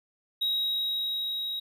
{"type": "tone with level ramp", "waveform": "triangle", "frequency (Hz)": 3813, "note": "A#7", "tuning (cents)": 38, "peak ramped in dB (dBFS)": [-23, -29], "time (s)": [0.41, 1.6], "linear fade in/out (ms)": 10, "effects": []}